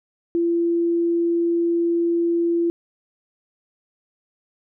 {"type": "tone", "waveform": "sine", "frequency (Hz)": 339.8, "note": "F4", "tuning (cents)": -47, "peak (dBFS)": -17, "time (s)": [0.35, 2.7], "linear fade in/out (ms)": 0, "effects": []}